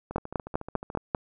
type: two click trains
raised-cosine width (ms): 1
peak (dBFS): -23 / -11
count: 13 / 6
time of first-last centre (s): 0.11-0.973 / 0.16-1.148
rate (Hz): 13.9 / 5.06
effects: none